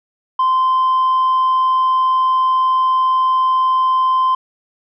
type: tone with tanh clipping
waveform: triangle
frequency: 1037 Hz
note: C6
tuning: 16 cents flat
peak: -12 dBFS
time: 0.39-4.35 s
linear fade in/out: 5 ms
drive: 6 dB
effects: none